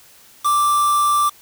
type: tone with quantisation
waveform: triangle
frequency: 1174.7 Hz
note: D6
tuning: in tune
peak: -12 dBFS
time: 0.44-1.3 s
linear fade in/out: 20 ms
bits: 4
effects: white hiss -48 dBFS RMS until 1.41 s